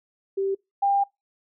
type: tone pair in turn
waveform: sine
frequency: 390 / 798.2 Hz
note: G4 / G5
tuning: -9 / +31 cents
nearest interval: octave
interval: 1240 cents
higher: second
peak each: -22 / -18 dBFS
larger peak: second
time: 0.37-0.55 / 0.82-1.04 s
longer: second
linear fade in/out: 10 ms
effects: noise-tail reverb RT60 0.2 s tail -25 dB re dry